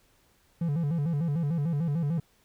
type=tone with vibrato; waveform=triangle; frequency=155.7 Hz; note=D#3; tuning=2 cents sharp; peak=-23 dBFS; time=0.61-2.2 s; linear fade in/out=5 ms; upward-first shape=square; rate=6.7 Hz; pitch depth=140 cents each way; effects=pink hiss -65 dBFS RMS until 2.44 s